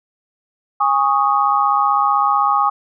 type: chord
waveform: sine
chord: Ab suspended fourth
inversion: none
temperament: equal with one note detuned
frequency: 820.1 / 1108.7 / 1244.5 Hz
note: Ab5 / Db6 / Eb6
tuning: -22 / 0 / 0 cents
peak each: -17 dBFS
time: 0.8-2.7 s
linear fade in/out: 10 ms
effects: none